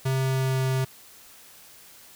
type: tone with pitch glide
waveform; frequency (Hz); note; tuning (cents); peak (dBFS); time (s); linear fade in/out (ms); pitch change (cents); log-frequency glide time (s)
square; 132.4 to 131.41; C3 to C3; +21 to +8; -23; 0.05-0.85; 10; -13; 0.25-0.65
effects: white hiss -50 dBFS RMS until 2.15 s